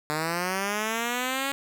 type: linear sweep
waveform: 5% pulse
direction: up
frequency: 149.3 to 278.8 Hz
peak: -15 dBFS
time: 0.1-1.52 s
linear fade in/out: 0 ms
effects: none